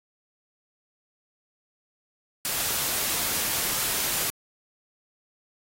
white noise, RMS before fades -27 dBFS, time 2.45-4.3 s, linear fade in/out 0 ms, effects AAC 48 kbps

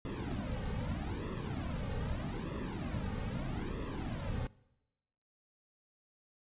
brown noise with flanger, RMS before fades -38 dBFS, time 0.05-4.47 s, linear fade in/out 2 ms, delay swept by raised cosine 1.3 to 3 ms, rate 0.8 Hz, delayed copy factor -0.8, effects noise-tail reverb RT60 1.0 s tail -23 dB re dry + resampled to 8000 Hz

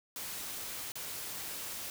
white noise with dropouts, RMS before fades -41 dBFS, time 0.16-1.9 s, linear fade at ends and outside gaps 1 ms, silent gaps 0.92-0.955 s, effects none

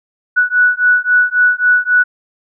sine beating tone pair, 1474 / 1477.7 Hz, F#6 / F#6, -7 / -3 cents, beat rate 3.7 Hz, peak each -12 dBFS, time 0.36-2.04 s, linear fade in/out 20 ms, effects none

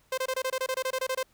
sawtooth tone bursts, 520 Hz, C5, 11 cents flat, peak -23 dBFS, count 14, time 0.12-1.23 s, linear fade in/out 5 ms, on 57 ms, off 24 ms, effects pink hiss -65 dBFS RMS until 1.33 s

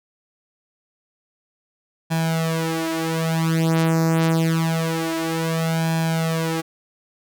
sawtooth tone with flanger, 163 Hz, E3, 19 cents flat, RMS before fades -21 dBFS, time 2.1-6.62 s, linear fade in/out 20 ms, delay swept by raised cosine 1.2 to 6.3 ms, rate 0.26 Hz, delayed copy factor +0.9, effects none

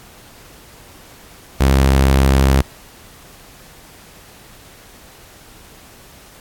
sawtooth tone, 67.2 Hz, C2, 47 cents sharp, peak -6 dBFS, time 1.6-2.62 s, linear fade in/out 10 ms, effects pink hiss -43 dBFS RMS until 6.4 s + AAC 64 kbps

